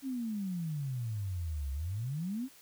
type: exponential two-way sweep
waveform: sine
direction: down then up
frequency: 277.2 to 66.3 to 277.2 Hz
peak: -33 dBFS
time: 0.02-2.49 s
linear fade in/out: 50 ms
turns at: 1.72 s
effects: white hiss -58 dBFS RMS until 2.61 s